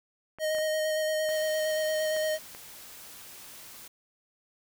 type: clicks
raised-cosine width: 0.5 ms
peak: -30 dBFS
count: 6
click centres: 0.386 / 0.549 / 0.585 / 1.29 / 2.165 / 2.549 s
type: tone with vibrato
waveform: square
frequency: 622.3 Hz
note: D#5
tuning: in tune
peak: -27 dBFS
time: 0.39-2.39 s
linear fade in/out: 50 ms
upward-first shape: square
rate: 8.7 Hz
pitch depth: 11 cents each way
type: noise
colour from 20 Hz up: white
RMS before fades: -47 dBFS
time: 1.29-3.88 s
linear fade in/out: 5 ms
effects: none